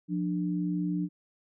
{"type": "tone pair together", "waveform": "sine", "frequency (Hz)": [176.7, 297.2], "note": ["F3", "D4"], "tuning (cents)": [21, 21], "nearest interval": "major sixth", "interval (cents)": 900, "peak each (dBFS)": [-29, -31], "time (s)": [0.08, 1.09], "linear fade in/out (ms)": 50, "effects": []}